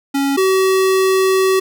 square tone pair in turn, 277.2 / 380 Hz, C#4 / F#4, 0 / +46 cents, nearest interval perfect fourth, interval 546 cents, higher second, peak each -15 / -12 dBFS, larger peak second, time 0.14-0.37 / 0.37-1.6 s, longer second, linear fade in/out 10 ms, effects none

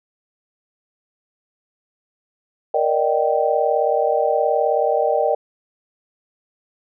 sine chord, Eb major seventh, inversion second, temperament just, 466.7 / 583.4 / 622.3 / 777.8 Hz, Bb4 / D5 / Eb5 / G5, +2 / -12 / 0 / -14 cents, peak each -21 dBFS, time 2.74-5.35 s, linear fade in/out 5 ms, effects none

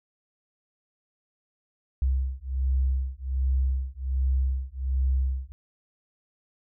sine beating tone pair, 65 / 66.3 Hz, C2 / C2, -11 / +23 cents, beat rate 1.3 Hz, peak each -26 dBFS, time 2.02-5.52 s, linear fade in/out 0 ms, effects none

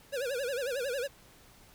square tone with vibrato, 519 Hz, C5, 14 cents flat, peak -32 dBFS, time 0.12-1.08 s, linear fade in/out 20 ms, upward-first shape sine, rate 11 Hz, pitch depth 170 cents each way, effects pink hiss -58 dBFS RMS until 1.74 s

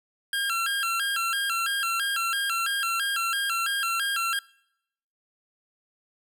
25% pulse tone with vibrato, 1480 Hz, F#6, in tune, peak -21 dBFS, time 0.33-4.39 s, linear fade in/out 2 ms, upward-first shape square, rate 3 Hz, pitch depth 150 cents each way, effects noise-tail reverb RT60 0.8 s tail -24 dB re dry

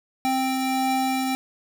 square tone pair together, 262.5 / 786 Hz, C4 / G5, +6 / +4 cents, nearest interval octave + perfect fifth, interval 1898 cents, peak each -25 / -25 dBFS, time 0.25-1.35 s, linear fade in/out 0 ms, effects none

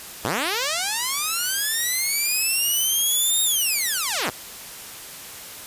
5% pulse linear two-way sweep, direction up then down, 82.41 to 3729 to 101 Hz, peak -11 dBFS, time 0.24-4.3 s, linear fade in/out 5 ms, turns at 3.43 s, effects white hiss -38 dBFS RMS until 5.66 s + resampled to 32000 Hz

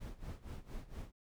brown noise with tremolo, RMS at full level -43 dBFS, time 0-1.12 s, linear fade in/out 20 ms, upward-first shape sine, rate 4.3 Hz, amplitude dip 85%, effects none

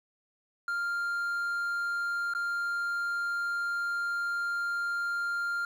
triangle tone with dropouts, 1396.9 Hz, F6, in tune, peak -27 dBFS, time 0.68-5.65 s, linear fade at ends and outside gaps 2 ms, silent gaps 2.337-2.349 s, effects 10-bit

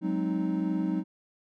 triangle chord, Ab dominant seventh, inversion third, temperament equal, 185 / 207.7 / 261.6 / 311.1 Hz, Gb3 / Ab3 / C4 / Eb4, 0 / 0 / 0 / 0 cents, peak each -28 / -32 / -33 / -28 dBFS, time 0.01-1.04 s, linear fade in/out 50 ms, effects none

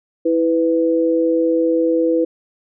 sine tone pair together, 327.6 / 497.7 Hz, E4 / B4, -11 / +13 cents, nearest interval perfect fifth, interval 724 cents, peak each -16 dBFS, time 0.25-2.25 s, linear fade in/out 10 ms, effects none

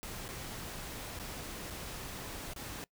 pink noise with dropouts, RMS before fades -43 dBFS, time 0.03-2.84 s, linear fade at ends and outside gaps 0 ms, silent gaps 0.281-0.288 / 1.19-1.197 / 1.701-1.706 / 2.535-2.562 s, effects noise-tail reverb RT60 0.1 s tail -23 dB re dry

